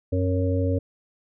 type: harmonic tone with a mistuned harmonic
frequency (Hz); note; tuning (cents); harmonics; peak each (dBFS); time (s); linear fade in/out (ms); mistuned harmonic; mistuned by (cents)
92.5; F#2; 0; 1 / 3 / 5 / 6; -22 / -27 / -29 / -30; 0.12-0.79; 10; 3; -35
effects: none